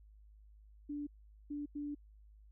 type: tone bursts at uneven times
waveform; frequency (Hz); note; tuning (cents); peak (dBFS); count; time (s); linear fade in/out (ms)
sine; 291.4; D4; -13; -38; 3; 0.89-1.07 / 1.5-1.66 / 1.75-1.95; 10
effects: added 52 Hz sine -57 dBFS peak until 2.51 s